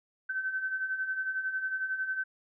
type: beating tone pair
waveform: sine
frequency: 1526 / 1537 Hz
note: G6 / G6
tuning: -47 / -35 cents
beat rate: 11 Hz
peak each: -38 / -31 dBFS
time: 0.29-2.24 s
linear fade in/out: 10 ms
effects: none